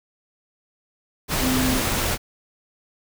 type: tone in noise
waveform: sine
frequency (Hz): 256.8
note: C4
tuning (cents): -32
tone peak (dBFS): -21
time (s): 1.4-1.82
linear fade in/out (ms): 50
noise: pink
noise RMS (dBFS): -23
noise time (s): 1.28-2.18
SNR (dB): -1
effects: none